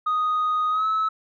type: tone with pitch glide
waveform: sine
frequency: 1244.5 to 1297.3 Hz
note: D#6 to E6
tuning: 0 to -28 cents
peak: -18 dBFS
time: 0.06-1.09 s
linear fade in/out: 10 ms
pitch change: +72 cents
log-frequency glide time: 0.7-0.86 s
effects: tanh soft clip ceiling -18 dBFS